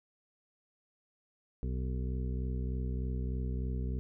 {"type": "harmonic tone", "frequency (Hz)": 63.3, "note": "B1", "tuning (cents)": 43, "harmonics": [1, 2, 3, 4, 6, 7], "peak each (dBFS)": [-33, -39, -43, -45, -49, -50], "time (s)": [1.63, 3.99], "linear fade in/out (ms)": 0, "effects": []}